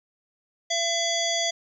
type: harmonic tone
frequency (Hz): 675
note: E5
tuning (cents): +41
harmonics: 1 / 3 / 5 / 7 / 9 / 10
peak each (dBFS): -28 / -31 / -28 / -32 / -31 / -33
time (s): 0.7-1.51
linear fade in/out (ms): 10
effects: 10-bit